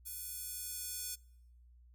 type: tone with high-pass filter sweep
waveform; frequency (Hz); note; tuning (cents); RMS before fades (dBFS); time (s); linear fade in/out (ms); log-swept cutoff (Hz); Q
square; 491.4; B4; -9; -43; 0.05-1.16; 20; 11000 to 7000; 0.93
effects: noise-tail reverb RT60 0.9 s tail -26 dB re dry + added 60 Hz sine -58 dBFS peak until 1.94 s